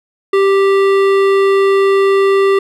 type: tone with hard clipping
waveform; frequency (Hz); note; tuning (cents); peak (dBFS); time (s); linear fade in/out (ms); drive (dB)
sine; 392; G4; 0; -10; 0.33-2.59; 5; 14
effects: none